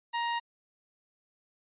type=tone; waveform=sawtooth; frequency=940 Hz; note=A#5; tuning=14 cents sharp; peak=-25 dBFS; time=0.13-0.4 s; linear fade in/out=20 ms; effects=resampled to 8000 Hz